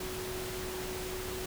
sine tone in noise, 370 Hz, F#4, in tune, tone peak -39 dBFS, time 0-1.46 s, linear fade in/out 5 ms, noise pink, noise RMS -40 dBFS, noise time 0-1.46 s, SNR -2 dB, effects none

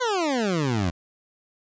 20% pulse exponential sweep, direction down, 523.3 to 82.41 Hz, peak -17 dBFS, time 0-0.91 s, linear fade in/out 20 ms, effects resampled to 16000 Hz

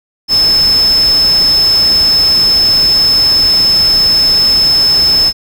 sine tone in noise, 5230 Hz, E8, 15 cents flat, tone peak -6 dBFS, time 0.28-5.33 s, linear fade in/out 50 ms, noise pink, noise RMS -22 dBFS, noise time 0.28-5.33 s, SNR +13 dB, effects none

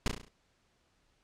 pink noise with echo, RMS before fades -27 dBFS, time 0.06-0.08 s, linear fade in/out 2 ms, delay 34 ms, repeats 6, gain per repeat -5 dB, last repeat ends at 0.284 s, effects pink hiss -72 dBFS RMS until 1.23 s + low-pass 7000 Hz 12 dB/octave

